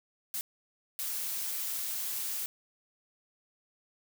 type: noise bursts at uneven times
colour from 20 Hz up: blue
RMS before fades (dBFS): -35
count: 2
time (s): 0.34-0.41 / 0.99-2.46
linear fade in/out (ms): 0
effects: none